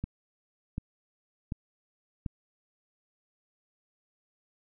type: click train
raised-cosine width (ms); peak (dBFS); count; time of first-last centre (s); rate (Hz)
5; -20; 4; 0.04-2.262; 1.35
effects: none